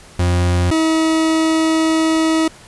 40% pulse tone pair in turn, 88.5 / 320.3 Hz, F2 / E4, +23 / -50 cents, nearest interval octave + minor seventh, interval 2227 cents, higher second, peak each -12 dBFS, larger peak neither, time 0.19-0.71 / 0.71-2.48 s, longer second, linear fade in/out 5 ms, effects pink hiss -42 dBFS RMS until 2.67 s + resampled to 24000 Hz

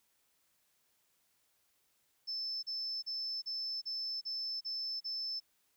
sine tone bursts, 5274 Hz, E8, in tune, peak -35 dBFS, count 8, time 2.27-5.402 s, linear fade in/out 20 ms, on 360 ms, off 36 ms, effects tanh soft clip ceiling -31 dBFS + white hiss -75 dBFS RMS until 5.76 s

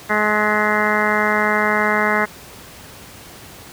harmonic tone with a mistuned harmonic, 211.6 Hz, G#3, 33 cents sharp, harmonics 1 / 2 / 3 / 4 / 5 / 6 / 7 / 8 / 9 / 10, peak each -24 / -24 / -24 / -24 / -24 / -24 / -24 / -24 / -24 / -24 dBFS, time 0.09-2.26 s, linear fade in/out 20 ms, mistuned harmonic 10, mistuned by -35 cents, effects pink hiss -39 dBFS RMS until 3.72 s + high-pass 60 Hz 12 dB/octave

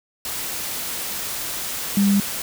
sine tone in noise, 199.9 Hz, G3, 34 cents sharp, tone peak -14 dBFS, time 1.97-2.2 s, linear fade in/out 2 ms, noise white, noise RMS -28 dBFS, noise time 0.25-2.42 s, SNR +11 dB, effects none

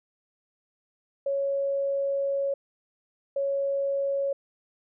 sine tone bursts at uneven times, 554.4 Hz, C#5, in tune, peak -24 dBFS, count 2, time 1.26-2.54 / 3.36-4.33 s, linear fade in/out 5 ms, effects none

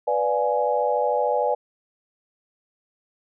sine chord, B diminished seventh, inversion none, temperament equal with one note detuned, 493.9 / 587.3 / 698.5 / 835.4 Hz, B4 / D5 / F5 / Ab5, 0 / 0 / 0 / +10 cents, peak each -24 / -24 / -29 / -24 dBFS, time 0.07-1.55 s, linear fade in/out 10 ms, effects none

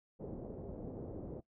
white low-pass noise, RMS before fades -45 dBFS, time 0.19-1.41 s, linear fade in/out 20 ms, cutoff 490 Hz, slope 24 dB/octave, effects noise-tail reverb RT60 0.1 s tail -18 dB re dry

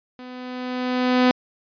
sawtooth tone with level ramp, 251.5 Hz, B3, 32 cents sharp, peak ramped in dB -33 to -9 dBFS, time 0.19-1.31 s, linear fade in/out 0 ms, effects resampled to 11025 Hz

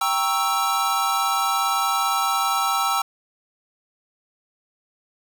square chord, G diminished seventh, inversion none, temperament equal with one note detuned, 787.6 / 932.3 / 1108.7 / 1318.5 Hz, G5 / Bb5 / Db6 / Fb6, +8 / 0 / 0 / 0 cents, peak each -26 / -29 / -29 / -23 dBFS, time 0.01-3.02 s, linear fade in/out 5 ms, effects none

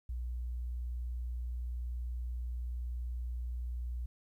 sine tone, 60.5 Hz, B1, 35 cents flat, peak -35 dBFS, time 0.09-4.06 s, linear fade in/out 5 ms, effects 12-bit

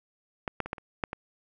clicks, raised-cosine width 0.5 ms, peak -15 / -13 / -23 / -15 / -29 / -12 / -19 dBFS, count 7, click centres 0.478 / 0.603 / 0.66 / 0.731 / 0.782 / 1.038 / 1.131 s, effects none

